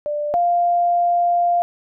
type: tone pair in turn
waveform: sine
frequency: 591 / 697.8 Hz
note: D5 / F5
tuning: +11 / -2 cents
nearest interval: minor third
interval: 287 cents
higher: second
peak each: -20 / -14 dBFS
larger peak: second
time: 0.06-0.34 / 0.34-1.62 s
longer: second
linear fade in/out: 0 ms
effects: none